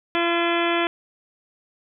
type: harmonic tone with a mistuned harmonic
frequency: 341 Hz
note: F4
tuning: 41 cents flat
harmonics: 1 / 2 / 3 / 4 / 5 / 6 / 7 / 8 / 9 / 10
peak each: -23 / -26 / -28 / -29 / -30 / -31 / -31 / -32 / -33 / -33 dBFS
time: 0.15-0.87 s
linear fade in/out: 0 ms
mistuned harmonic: 8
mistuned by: -68 cents
effects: none